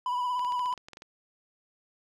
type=tone with vibrato; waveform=triangle; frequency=989 Hz; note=B5; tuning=2 cents sharp; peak=-25 dBFS; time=0.06-0.74 s; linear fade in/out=2 ms; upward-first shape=triangle; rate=17 Hz; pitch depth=42 cents each way
type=clicks; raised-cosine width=0.2 ms; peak=-28 dBFS; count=11; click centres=0.394 / 0.448 / 0.522 / 0.594 / 0.659 / 0.727 / 0.777 / 0.885 / 0.933 / 0.971 / 1.021 s
effects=none